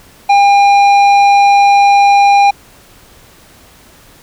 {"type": "tone with tanh clipping", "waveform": "sine", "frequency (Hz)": 804, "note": "G5", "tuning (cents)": 44, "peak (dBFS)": -6, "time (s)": [0.29, 2.51], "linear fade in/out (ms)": 10, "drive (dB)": 11, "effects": ["pink hiss -42 dBFS RMS until 4.22 s"]}